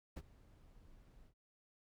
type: noise with ADSR envelope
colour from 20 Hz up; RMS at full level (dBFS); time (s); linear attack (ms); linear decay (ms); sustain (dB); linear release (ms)
brown; -41; 0.16-1.34; 11; 41; -21; 83
effects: none